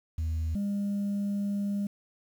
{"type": "tone pair in turn", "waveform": "sine", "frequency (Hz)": [80.1, 201.8], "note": ["E2", "G#3"], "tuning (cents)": [-49, -49], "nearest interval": "octave + major third", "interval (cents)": 1600, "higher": "second", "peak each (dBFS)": -25, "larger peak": "neither", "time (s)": [[0.18, 0.55], [0.55, 1.87]], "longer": "second", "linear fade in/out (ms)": 5, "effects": ["tanh soft clip ceiling -26 dBFS", "9-bit"]}